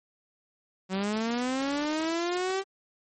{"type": "linear sweep", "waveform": "sawtooth", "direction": "up", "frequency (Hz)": [185, 392], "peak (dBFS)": -23, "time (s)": [0.89, 2.64], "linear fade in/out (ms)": 50, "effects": ["MP3 32 kbps"]}